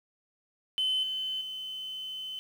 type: tone with level steps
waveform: sine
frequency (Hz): 3047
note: G7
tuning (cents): -50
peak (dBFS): -24 / -30 / -35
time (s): 0.78-2.39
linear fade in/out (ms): 0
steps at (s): 1.03 / 1.41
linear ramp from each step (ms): 2
effects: tanh soft clip ceiling -23 dBFS + 9-bit